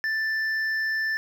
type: tone with hard clipping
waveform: triangle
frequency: 1766 Hz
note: A6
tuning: 6 cents sharp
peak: -25 dBFS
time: 0.04-1.17 s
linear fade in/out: 0 ms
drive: 8 dB
effects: none